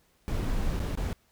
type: noise with dropouts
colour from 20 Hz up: brown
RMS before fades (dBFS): -29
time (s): 0.28-1.13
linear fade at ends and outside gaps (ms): 0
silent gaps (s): 0.794-0.801 / 0.953-0.974
effects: pink hiss -67 dBFS RMS until 1.31 s